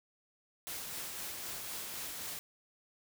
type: noise with tremolo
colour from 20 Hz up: white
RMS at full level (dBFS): -41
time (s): 0.67-2.39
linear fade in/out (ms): 0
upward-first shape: sine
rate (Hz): 3.9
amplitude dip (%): 25
effects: none